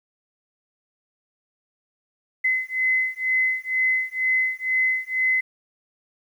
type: beating tone pair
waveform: sine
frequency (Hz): 2038 / 2040.1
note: C7 / C7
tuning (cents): -46 / -44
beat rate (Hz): 2.1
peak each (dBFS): -23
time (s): 2.44-5.41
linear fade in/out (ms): 10
effects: 9-bit